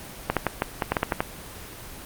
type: clicks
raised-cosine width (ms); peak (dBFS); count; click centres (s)
0.5; -6; 10; 0.3 / 0.367 / 0.467 / 0.621 / 0.822 / 0.92 / 0.968 / 1.031 / 1.122 / 1.205
effects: pink hiss -40 dBFS RMS until 2.05 s + Opus 24 kbps